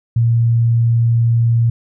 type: tone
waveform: sine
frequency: 116.5 Hz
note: A#2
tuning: 1 cent flat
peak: -10 dBFS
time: 0.16-1.7 s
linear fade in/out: 5 ms
effects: none